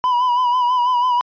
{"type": "tone with vibrato", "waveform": "triangle", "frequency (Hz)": 987.8, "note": "B5", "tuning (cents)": 0, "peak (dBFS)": -12, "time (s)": [0.04, 1.21], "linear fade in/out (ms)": 0, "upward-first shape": "sine", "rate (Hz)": 6.1, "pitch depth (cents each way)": 50, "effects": ["resampled to 11025 Hz"]}